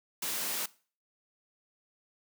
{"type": "high-pass noise", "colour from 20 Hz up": "white", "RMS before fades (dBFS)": -34, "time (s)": [0.22, 0.66], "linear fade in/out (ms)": 5, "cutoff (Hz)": 150, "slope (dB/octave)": 96, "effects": ["noise-tail reverb RT60 0.4 s tail -20 dB re dry"]}